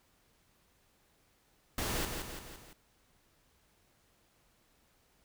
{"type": "noise with echo", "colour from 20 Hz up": "pink", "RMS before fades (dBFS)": -35, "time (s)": [1.78, 2.05], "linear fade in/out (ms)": 2, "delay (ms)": 170, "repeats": 4, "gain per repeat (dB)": -5, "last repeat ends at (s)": 2.73, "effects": ["pink hiss -70 dBFS RMS until 5.24 s"]}